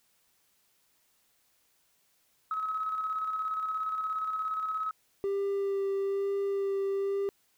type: tone with tremolo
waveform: sine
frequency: 1282 Hz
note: E6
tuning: 49 cents flat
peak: -28 dBFS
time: 2.51-4.91 s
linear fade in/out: 2 ms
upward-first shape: square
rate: 17 Hz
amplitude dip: 35%
type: tone with vibrato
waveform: triangle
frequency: 395 Hz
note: G4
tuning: 13 cents sharp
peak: -25 dBFS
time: 5.24-7.29 s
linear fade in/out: 0 ms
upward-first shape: sine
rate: 1.1 Hz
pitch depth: 11 cents each way
effects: tanh soft clip ceiling -21 dBFS + white hiss -70 dBFS RMS until 7.57 s